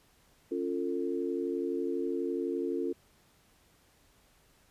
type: chord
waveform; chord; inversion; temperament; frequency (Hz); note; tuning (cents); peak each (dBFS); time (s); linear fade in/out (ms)
sine; Db augmented; none; equal with one note detuned; 277.2 / 349.2 / 448.2; Db4 / F4 / A4; 0 / 0 / +32; -35 / -33 / -35; 0.51-2.93; 10
effects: pink hiss -65 dBFS RMS until 4.7 s + resampled to 32000 Hz